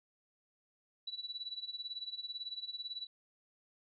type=tone with tremolo; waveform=sine; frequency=3942 Hz; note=B7; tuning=4 cents flat; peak=-37 dBFS; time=1.07-3.07 s; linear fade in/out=5 ms; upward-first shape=sine; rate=18 Hz; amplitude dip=85%; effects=none